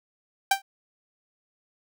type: tone with exponential decay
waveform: sawtooth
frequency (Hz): 784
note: G5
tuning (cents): 0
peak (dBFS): -11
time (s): 0.51-0.62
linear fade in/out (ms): 5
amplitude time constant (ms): 23
effects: none